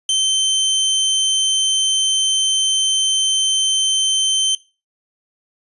sawtooth tone, 3100 Hz, G7, 20 cents flat, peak -11 dBFS, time 0.09-4.55 s, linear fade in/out 2 ms, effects noise-tail reverb RT60 0.3 s tail -18 dB re dry + resampled to 24000 Hz

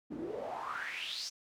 pink noise with band-pass filter sweep, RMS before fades -40 dBFS, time 0.1-1.3 s, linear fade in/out 20 ms, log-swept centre 240 to 5800 Hz, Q 6.3, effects none

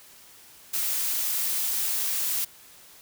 blue noise, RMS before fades -27 dBFS, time 0.73-2.45 s, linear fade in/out 10 ms, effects white hiss -51 dBFS RMS until 3.01 s

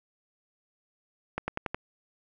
accelerating click train, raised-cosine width 0.5 ms, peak -15 dBFS, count 5, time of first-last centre 1.38-1.745 s, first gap 100 ms, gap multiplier 0.94, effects none

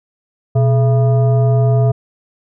sine tone with frequency modulation, 124.2 Hz, B2, 10 cents sharp, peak -9 dBFS, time 0.55-1.92 s, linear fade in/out 10 ms, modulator 548 Hz, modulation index 0.56, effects none

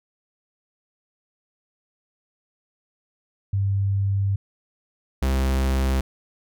sine / 45% pulse tone pair in turn, 98.7 / 66.08 Hz, G2 / C2, +12 / +18 cents, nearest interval perfect fifth, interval 694 cents, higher first, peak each -19 dBFS, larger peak neither, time 3.53-4.36 / 5.22-6.01 s, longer first, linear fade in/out 5 ms, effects none

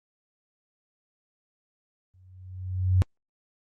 sine tone with exponential growth, 92.4 Hz, F#2, 2 cents flat, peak -15 dBFS, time 2.14-3.02 s, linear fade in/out 0 ms, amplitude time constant 190 ms, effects Opus 32 kbps

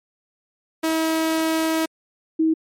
sawtooth / sine tone pair in turn, 321.3 / 319.6 Hz, E4 / D#4, -44 / +47 cents, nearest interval unison, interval 9 cents, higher first, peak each -15 dBFS, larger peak neither, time 0.83-1.86 / 2.39-2.54 s, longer first, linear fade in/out 10 ms, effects MP3 64 kbps

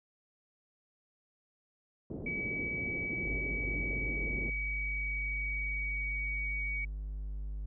white low-pass noise, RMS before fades -41 dBFS, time 2.1-4.5 s, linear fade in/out 2 ms, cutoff 420 Hz, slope 24 dB/octave
sine tone with pitch glide, 2280 to 2253 Hz, C#7 to C#7, +48 to +28 cents, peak -34 dBFS, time 2.26-6.85 s, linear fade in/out 5 ms, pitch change -20 cents, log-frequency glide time 3.15-6.57 s
triangle tone, 50.6 Hz, G#1, 44 cents flat, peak -34 dBFS, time 3.26-7.66 s, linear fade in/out 5 ms
effects none

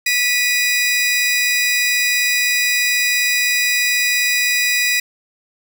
sawtooth tone pair together, 1961 / 2471 Hz, B6 / D#7, -13 / -13 cents, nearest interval major third, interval 400 cents, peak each -14 dBFS, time 0.06-5 s, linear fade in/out 5 ms, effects none

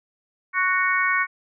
harmonic tone, 370 Hz, F#4, in tune, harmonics 3 / 4 / 5 / 6, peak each -24 / -24 / -24 / -24 dBFS, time 0.53-1.27 s, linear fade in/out 50 ms, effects none

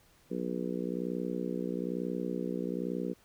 harmonic tone, 61.1 Hz, B1, 18 cents flat, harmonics 3 / 4 / 5 / 6 / 7 / 8, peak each -37 / -38 / -39 / -40 / -40 / -41 dBFS, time 0.3-3.14 s, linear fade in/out 20 ms, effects pink hiss -64 dBFS RMS until 3.24 s

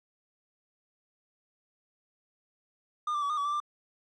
triangle tone with pitch steps, 1212 / 1177 / 1140 / 1218 / 1140 / 1171 / 1186 Hz, D#6 / D6 / C#6 / D#6 / C#6 / D6 / D6, -46 / +3 / +48 / -37 / +48 / -5 / +17 cents, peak -26 dBFS, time 3.07-3.602 s, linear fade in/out 5 ms, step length 76 ms, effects resampled to 22050 Hz + 11-bit

